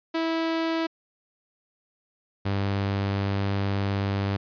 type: tone pair in turn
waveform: sawtooth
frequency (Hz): 326.9 / 99.12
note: E4 / G2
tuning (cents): -14 / +20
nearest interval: octave + major sixth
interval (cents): 2066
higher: first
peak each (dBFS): -20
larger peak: neither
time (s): 0.14-0.87 / 2.45-4.37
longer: second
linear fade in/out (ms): 10
effects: resampled to 11025 Hz